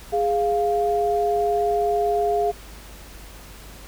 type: tone pair together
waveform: sine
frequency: 413.5 / 698.5 Hz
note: G#4 / F5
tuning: -8 / 0 cents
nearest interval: major sixth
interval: 908 cents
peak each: -21 dBFS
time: 0.12-2.52 s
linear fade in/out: 20 ms
effects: added 50 Hz sine -42 dBFS peak until 3.87 s + pink hiss -44 dBFS RMS until 3.87 s